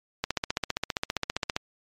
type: click train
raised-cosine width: 0.2 ms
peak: -9 dBFS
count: 21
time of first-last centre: 0.24-1.565 s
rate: 15.1 Hz
effects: MP3 64 kbps